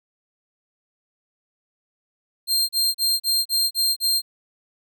sawtooth tone bursts, 4186 Hz, C8, in tune, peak -15 dBFS, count 7, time 2.47-4.22 s, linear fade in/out 50 ms, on 220 ms, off 35 ms, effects none

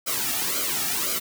white noise with flanger, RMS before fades -26 dBFS, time 0.06-1.2 s, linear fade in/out 20 ms, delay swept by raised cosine 1.1 to 2 ms, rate 1.9 Hz, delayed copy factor -0.8, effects none

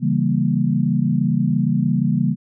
sine chord, C# diminished seventh, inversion none, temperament equal, 138.59 / 164.81 / 196 / 233.1 Hz, C#3 / E3 / G3 / Bb3, 0 / 0 / 0 / 0 cents, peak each -21 dBFS, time 0-2.36 s, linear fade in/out 50 ms, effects none

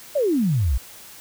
sine exponential sweep, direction down, 624 to 55 Hz, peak -17 dBFS, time 0.15-0.78 s, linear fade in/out 10 ms, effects white hiss -43 dBFS RMS until 1.2 s

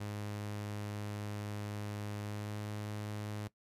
sawtooth tone with pitch glide, 103.83 to 105.04 Hz, G#2 to G#2, 0 to +20 cents, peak -35 dBFS, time 0-3.48 s, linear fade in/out 10 ms, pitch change +20 cents, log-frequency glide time 2.21-2.59 s, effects noise-tail reverb RT60 0.1 s tail -18 dB re dry + resampled to 32000 Hz

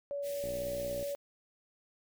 sine tone, 568 Hz, C#5, 42 cents sharp, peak -34 dBFS, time 0.11-1.15 s, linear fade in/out 0 ms
white band-stop noise, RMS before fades -48 dBFS, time 0.22-1.16 s, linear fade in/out 50 ms, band 570 to 1700 Hz, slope 96 dB/octave
click train, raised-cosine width 2 ms, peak -31 dBFS, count 37, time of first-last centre 0.44-1.027 s, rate 61.3 Hz
effects none

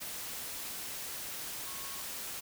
sine tone in noise, 1094 Hz, C#6, 23 cents flat, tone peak -51 dBFS, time 1.65-2.02 s, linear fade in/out 20 ms, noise white, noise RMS -41 dBFS, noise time 0-2.41 s, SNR -13 dB, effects none

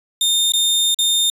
sawtooth tone with dropouts, 3640 Hz, A#7, 42 cents flat, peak -11 dBFS, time 0.21-1.3 s, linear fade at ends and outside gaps 2 ms, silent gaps 0.521-0.536 / 0.945-0.988 s, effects resampled to 32000 Hz

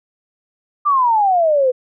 sine exponential sweep, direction down, 1202 to 493.9 Hz, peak -11 dBFS, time 0.85-1.72 s, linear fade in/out 20 ms, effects none

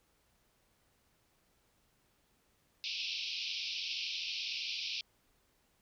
pink band-pass noise, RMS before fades -39 dBFS, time 2.84-5.01 s, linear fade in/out 0 ms, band 2400 to 5500 Hz, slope 96 dB/octave, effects pink hiss -73 dBFS RMS until 5.81 s

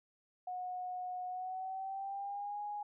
sine tone with pitch glide, 729 to 827.8 Hz, F#5 to G#5, -26 to -6 cents, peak -38 dBFS, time 0.47-2.83 s, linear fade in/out 5 ms, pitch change +220 cents, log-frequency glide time 1.27-2.61 s, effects none

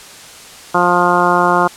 harmonic tone, 176.7 Hz, F3, 21 cents sharp, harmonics 1 / 2 / 3 / 4 / 5 / 6 / 7 / 8, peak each -21 / -18 / -20 / -17 / -17 / -16 / -18 / -19 dBFS, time 0.74-1.68 s, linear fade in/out 10 ms, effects white hiss -36 dBFS RMS until 1.76 s + low-pass 9000 Hz 12 dB/octave

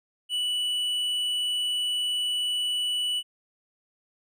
sine tone with tanh clipping, 2959 Hz, F#7, 1 cent flat, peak -26 dBFS, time 0.29-3.23 s, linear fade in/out 50 ms, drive 7 dB, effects none

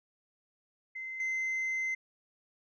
sine tone with level steps, 2067 Hz, C7, 22 cents flat, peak -37 / -28 dBFS, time 0.95-1.95 s, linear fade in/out 10 ms, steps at 1.2 s, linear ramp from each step 2 ms, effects tanh soft clip ceiling -29 dBFS

